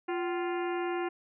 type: harmonic tone with a mistuned harmonic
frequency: 349.2 Hz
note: F4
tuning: in tune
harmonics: 1 / 2 / 3 / 4 / 5 / 6 / 7 / 8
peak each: -31 / -37 / -41 / -43 / -45 / -47 / -48 / -49 dBFS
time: 0.08-1.09 s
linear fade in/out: 10 ms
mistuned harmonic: 2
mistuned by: +150 cents
effects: none